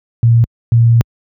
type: tone bursts at uneven times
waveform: sine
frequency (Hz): 116.54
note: A#2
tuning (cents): 0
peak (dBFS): -5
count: 2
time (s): 0.23-0.44 / 0.72-1.01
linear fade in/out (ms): 0
effects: high-pass 60 Hz 12 dB/octave